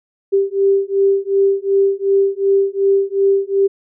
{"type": "beating tone pair", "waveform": "sine", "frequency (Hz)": [392, 394.7], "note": ["G4", "G4"], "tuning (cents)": [0, 12], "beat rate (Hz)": 2.7, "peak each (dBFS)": -15, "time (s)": [0.32, 3.68], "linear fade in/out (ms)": 20, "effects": []}